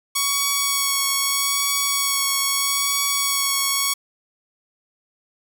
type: tone with vibrato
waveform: 5% pulse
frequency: 1116 Hz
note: C#6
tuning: 11 cents sharp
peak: -7 dBFS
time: 0.15-3.94 s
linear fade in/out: 10 ms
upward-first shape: sine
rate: 0.79 Hz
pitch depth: 13 cents each way
effects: none